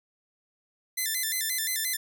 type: tone with vibrato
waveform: 5% pulse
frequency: 1900 Hz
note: A#6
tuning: 33 cents sharp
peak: -17 dBFS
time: 0.97-1.97 s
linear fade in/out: 10 ms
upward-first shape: square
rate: 5.7 Hz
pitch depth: 120 cents each way
effects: none